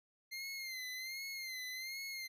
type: tone with vibrato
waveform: 25% pulse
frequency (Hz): 2093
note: C7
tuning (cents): 0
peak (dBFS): -38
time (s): 0.31-2.28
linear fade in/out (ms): 20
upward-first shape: sine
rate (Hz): 1.3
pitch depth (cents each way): 71
effects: none